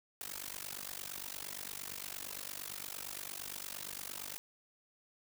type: noise with amplitude modulation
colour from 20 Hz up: white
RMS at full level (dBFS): -40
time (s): 0.21-4.38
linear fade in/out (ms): 0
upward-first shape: sine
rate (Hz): 48.7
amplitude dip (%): 100
effects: none